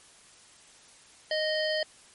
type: harmonic tone with a mistuned harmonic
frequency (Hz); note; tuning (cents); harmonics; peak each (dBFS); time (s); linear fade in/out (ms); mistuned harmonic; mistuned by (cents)
620; D#5; -6; 1 / 3 / 5 / 7 / 8; -28 / -33 / -35 / -36 / -37; 1.31-1.83; 2; 7; +23
effects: white hiss -55 dBFS RMS until 2.14 s + MP3 48 kbps